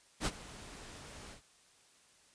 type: noise with ADSR envelope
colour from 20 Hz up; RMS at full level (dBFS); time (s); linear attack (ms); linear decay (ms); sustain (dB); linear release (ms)
pink; -32; 0.2-1.42; 62; 43; -18; 110
effects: white hiss -65 dBFS RMS until 2.34 s + resampled to 22050 Hz